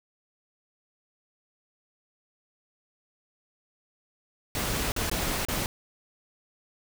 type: noise with dropouts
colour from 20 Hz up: pink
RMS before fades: -29 dBFS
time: 4.55-5.66 s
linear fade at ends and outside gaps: 1 ms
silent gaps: 4.92-4.963 / 5.098-5.114 / 5.451-5.485 s
effects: none